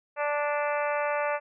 harmonic tone, 293 Hz, D4, 4 cents flat, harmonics 2 / 3 / 4 / 5 / 6 / 7 / 8 / 9, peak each -28 / -32 / -34 / -36 / -38 / -39 / -40 / -41 dBFS, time 0.16-1.4 s, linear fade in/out 50 ms, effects none

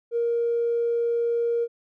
triangle tone with tanh clipping, 469.2 Hz, A#4, 11 cents sharp, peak -21 dBFS, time 0.11-1.68 s, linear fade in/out 50 ms, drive 4 dB, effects none

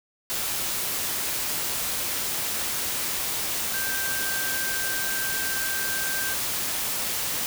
sine tone in noise, 1568 Hz, G6, in tune, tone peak -30 dBFS, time 3.74-6.34 s, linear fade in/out 0 ms, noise white, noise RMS -28 dBFS, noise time 0.3-7.46 s, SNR -5 dB, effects none

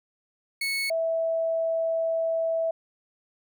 30% pulse / sine tone pair in turn, 2204 / 655.3 Hz, C#7 / E5, -11 / -10 cents, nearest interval octave + major sixth, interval 2099 cents, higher first, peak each -23 dBFS, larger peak neither, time 0.61-0.9 / 0.9-2.71 s, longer second, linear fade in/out 5 ms, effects none

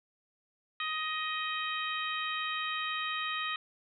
harmonic tone with a mistuned harmonic, 626 Hz, D#5, 10 cents sharp, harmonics 2 / 3 / 4 / 5 / 6, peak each -36 / -38 / -39 / -40 / -41 dBFS, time 0.8-3.56 s, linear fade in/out 2 ms, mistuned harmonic 6, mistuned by +16 cents, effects none

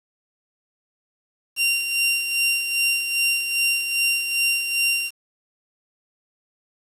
sawtooth tone with tremolo, 2767 Hz, F7, 17 cents flat, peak -14 dBFS, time 1.56-5.11 s, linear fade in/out 50 ms, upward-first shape sine, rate 2.5 Hz, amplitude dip 55%, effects resampled to 32000 Hz + 7-bit

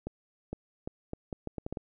accelerating click train, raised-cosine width 2 ms, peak -22 dBFS, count 10, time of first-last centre 0.07-1.772 s, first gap 460 ms, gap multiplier 0.75, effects none

